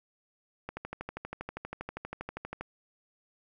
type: click train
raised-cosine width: 0.5 ms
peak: -22 dBFS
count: 25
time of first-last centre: 0.69-2.61 s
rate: 12.5 Hz
effects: none